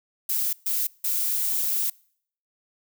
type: noise bursts at uneven times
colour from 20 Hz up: violet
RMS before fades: -25 dBFS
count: 3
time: 0.29-0.53 / 0.66-0.87 / 1.04-1.9 s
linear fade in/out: 5 ms
effects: noise-tail reverb RT60 0.6 s tail -25 dB re dry